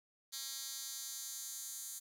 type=tone with high-pass filter sweep; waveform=10% pulse; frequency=270 Hz; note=C#4; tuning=45 cents flat; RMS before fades=-45 dBFS; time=0.32-2 s; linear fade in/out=20 ms; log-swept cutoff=4800 to 7600 Hz; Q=1.8; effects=none